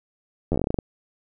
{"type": "slowing click train", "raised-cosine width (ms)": 2, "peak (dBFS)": -10, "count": 12, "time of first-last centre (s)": [0.52, 0.788], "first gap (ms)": 11, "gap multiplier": 1.15, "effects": []}